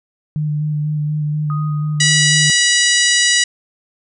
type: tone with vibrato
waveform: sine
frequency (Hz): 150.6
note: D3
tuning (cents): +44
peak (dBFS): -16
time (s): 0.36-2.5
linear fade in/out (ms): 0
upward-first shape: square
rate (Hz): 4.1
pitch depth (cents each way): 15
type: tone with exponential decay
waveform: sine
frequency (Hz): 1244.5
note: D#6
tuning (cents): 0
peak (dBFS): -24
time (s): 1.5-2.61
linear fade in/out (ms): 1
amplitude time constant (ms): 240
type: harmonic tone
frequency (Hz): 972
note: B5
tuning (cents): -28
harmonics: 2 / 3 / 4 / 5 / 6 / 7 / 8 / 9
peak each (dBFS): -16 / -18 / -19 / -20 / -21 / -21 / -22 / -23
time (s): 2-3.44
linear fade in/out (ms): 5
effects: none